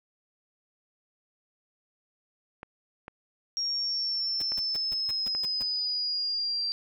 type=clicks; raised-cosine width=0.5 ms; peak=-25 dBFS; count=4; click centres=2.631 / 3.081 / 4.52 / 5.35 s
type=linear sweep; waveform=sine; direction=down; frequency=5588 to 4699 Hz; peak=-27 dBFS; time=3.57-6.72 s; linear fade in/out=0 ms
type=noise bursts; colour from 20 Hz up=pink; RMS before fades=-43 dBFS; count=8; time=4.4-5.626 s; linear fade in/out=2 ms; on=22 ms; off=150 ms
effects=none